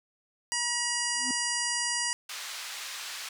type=harmonic tone; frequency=960 Hz; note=B5; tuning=49 cents flat; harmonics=1 / 2 / 3 / 5 / 6 / 7 / 8 / 9 / 10; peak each=-38 / -34 / -38 / -34 / -35 / -39 / -37 / -43 / -36 dBFS; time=0.52-2.13 s; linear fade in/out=0 ms
type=tone with exponential growth; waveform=triangle; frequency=255.2 Hz; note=C4; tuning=43 cents flat; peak=-28 dBFS; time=1.13-1.31 s; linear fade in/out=1 ms; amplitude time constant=39 ms
type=band-pass noise; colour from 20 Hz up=white; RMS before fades=-39 dBFS; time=2.29-3.29 s; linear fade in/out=5 ms; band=1100 to 5800 Hz; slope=12 dB/octave
effects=none